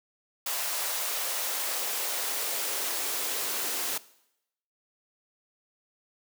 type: noise with high-pass filter sweep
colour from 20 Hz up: white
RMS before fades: -31 dBFS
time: 0.46-3.98 s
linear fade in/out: 5 ms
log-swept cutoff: 660 to 330 Hz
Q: 1.4
effects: noise-tail reverb RT60 0.8 s tail -19 dB re dry